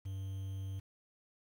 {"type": "tone with quantisation", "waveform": "triangle", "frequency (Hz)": 96.4, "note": "G2", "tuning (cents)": -28, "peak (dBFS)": -36, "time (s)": [0.05, 0.8], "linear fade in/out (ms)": 10, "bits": 10, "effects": []}